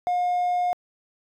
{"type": "tone", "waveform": "triangle", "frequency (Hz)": 715, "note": "F5", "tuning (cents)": 41, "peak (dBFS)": -18, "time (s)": [0.07, 0.73], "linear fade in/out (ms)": 0, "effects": ["tanh soft clip ceiling -15 dBFS"]}